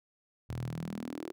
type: tone with high-pass filter sweep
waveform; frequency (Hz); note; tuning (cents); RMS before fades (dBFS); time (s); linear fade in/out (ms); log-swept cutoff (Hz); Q
sawtooth; 40; D#1; +49; -39; 0.49-1.32; 0; 97 to 370; 4.9
effects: none